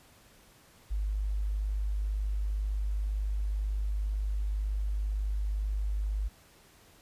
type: tone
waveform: sine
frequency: 51 Hz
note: G#1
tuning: 31 cents flat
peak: -28 dBFS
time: 0.9-6.29 s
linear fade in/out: 20 ms
effects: pink hiss -59 dBFS RMS until 7.01 s + resampled to 32000 Hz